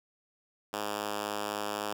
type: tone with high-pass filter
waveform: 5% pulse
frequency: 103.83 Hz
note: G#2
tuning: in tune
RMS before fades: -35 dBFS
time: 0.73-1.93 s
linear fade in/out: 5 ms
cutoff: 250 Hz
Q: 0.59
effects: none